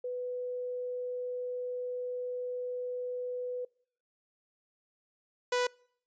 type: tone pair in turn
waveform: sine / sawtooth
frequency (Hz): 496.5 / 493.6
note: B4 / B4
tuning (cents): +9 / -1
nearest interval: unison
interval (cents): 10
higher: first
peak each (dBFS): -33 / -23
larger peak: second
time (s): 0.04-3.65 / 5.52-5.67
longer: first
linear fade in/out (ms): 5
effects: noise-tail reverb RT60 0.6 s tail -26 dB re dry + resampled to 16000 Hz